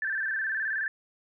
sine tone with vibrato, 1661.2 Hz, G#6, in tune, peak -27 dBFS, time 0.02-0.88 s, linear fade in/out 2 ms, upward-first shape square, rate 19 Hz, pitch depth 89 cents each way, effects none

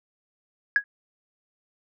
sine tone with exponential decay, 1661.2 Hz, G#6, in tune, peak -11 dBFS, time 0.76-0.84 s, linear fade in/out 1 ms, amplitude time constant 16 ms, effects tanh soft clip ceiling -9 dBFS

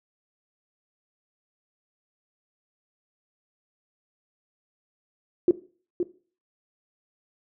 sine tone with echo, 353.3 Hz, F4, 20 cents sharp, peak -13 dBFS, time 5.48-5.51 s, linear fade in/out 2 ms, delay 520 ms, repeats 1, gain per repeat -8 dB, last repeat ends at 6.03 s, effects noise-tail reverb RT60 0.4 s tail -17 dB re dry

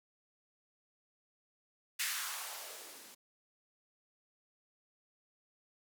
violet noise with band-pass filter sweep, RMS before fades -42 dBFS, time 1.99-3.15 s, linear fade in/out 10 ms, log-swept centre 2000 to 210 Hz, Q 2, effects none

